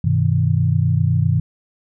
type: tone cluster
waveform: sine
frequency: 98 / 125.8 / 157.7 Hz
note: G2 / B2 / D#3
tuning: 0 / +32 / +24 cents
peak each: -18 dBFS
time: 0.04-1.4 s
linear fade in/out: 5 ms
effects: none